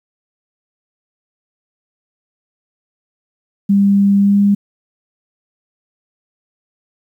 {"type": "tone with pitch glide", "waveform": "sine", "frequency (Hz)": [199.4, 201.8], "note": ["G3", "G#3"], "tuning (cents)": [30, -49], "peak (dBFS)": -8, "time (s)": [3.69, 4.55], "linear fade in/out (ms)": 10, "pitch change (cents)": 21, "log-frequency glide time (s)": [4.19, 4.4], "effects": ["8-bit"]}